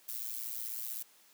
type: noise with amplitude modulation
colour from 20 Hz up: violet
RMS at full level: -36 dBFS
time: 0.08-1.03 s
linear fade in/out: 10 ms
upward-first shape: sine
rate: 116 Hz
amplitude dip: 85%
effects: white hiss -63 dBFS RMS until 1.33 s + high-pass 200 Hz 12 dB/octave